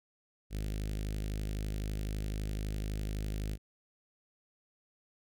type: tone with notch filter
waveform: sawtooth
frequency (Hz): 51.91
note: G#1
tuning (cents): 0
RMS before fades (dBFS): -36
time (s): 0.5-3.58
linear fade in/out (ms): 50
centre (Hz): 1000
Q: 0.51
effects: none